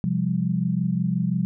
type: chord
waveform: sine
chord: C suspended fourth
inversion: none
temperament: equal with one note detuned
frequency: 130.81 / 174.61 / 200.3 Hz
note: C3 / F3 / G3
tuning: 0 / 0 / +38 cents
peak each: -27 / -23 / -26 dBFS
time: 0.04-1.45 s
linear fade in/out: 0 ms
effects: none